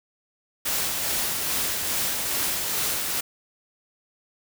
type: noise with tremolo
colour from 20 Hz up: white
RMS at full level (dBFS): -25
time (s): 0.65-3.21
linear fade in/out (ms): 10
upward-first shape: sine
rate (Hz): 2.4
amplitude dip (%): 30
effects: none